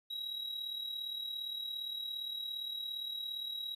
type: tone with amplitude modulation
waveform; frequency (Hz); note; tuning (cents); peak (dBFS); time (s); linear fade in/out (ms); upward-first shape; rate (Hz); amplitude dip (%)
triangle; 3855; B7; -43; -34; 0.1-3.75; 10; sine; 37.4; 55
effects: resampled to 32000 Hz + 12-bit